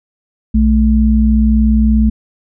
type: tone pair together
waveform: sine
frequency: 61 / 217.8 Hz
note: B1 / A3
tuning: -21 / -17 cents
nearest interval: octave + minor seventh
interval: 2204 cents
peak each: -10 dBFS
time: 0.54-2.1 s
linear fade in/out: 10 ms
effects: none